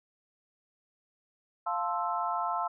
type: chord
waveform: sine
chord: F major seventh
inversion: none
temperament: equal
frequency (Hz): 698.5 / 880 / 1046.5 / 1318.5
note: F5 / A5 / C6 / E6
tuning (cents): 0 / 0 / 0 / 0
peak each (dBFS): -34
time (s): 1.66-2.68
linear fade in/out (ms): 10
effects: none